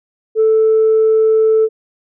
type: tone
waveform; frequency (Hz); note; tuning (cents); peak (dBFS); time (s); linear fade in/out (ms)
sine; 440; A4; 0; -7; 0.35-1.69; 50
effects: tanh soft clip ceiling -5 dBFS